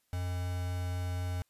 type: tone with quantisation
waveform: triangle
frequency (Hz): 89.6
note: F2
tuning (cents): +45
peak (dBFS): -30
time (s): 0.13-1.42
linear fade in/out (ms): 0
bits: 7
effects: white hiss -75 dBFS RMS until 1.49 s + resampled to 32000 Hz